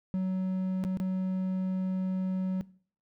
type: tone with dropouts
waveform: triangle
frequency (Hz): 187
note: F#3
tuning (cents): +19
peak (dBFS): -25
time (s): 0.14-2.61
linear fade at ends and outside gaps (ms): 0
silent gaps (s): 0.839-0.849 / 0.972-1
effects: noise-tail reverb RT60 0.5 s tail -21 dB re dry